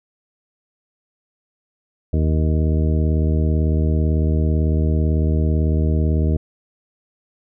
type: harmonic tone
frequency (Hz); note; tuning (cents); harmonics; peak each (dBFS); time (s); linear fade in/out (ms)
78; D#2; +5; 1 / 2 / 3 / 4 / 5 / 6 / 8; -16 / -22 / -26 / -28 / -30 / -32 / -34; 2.13-6.37; 5
effects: none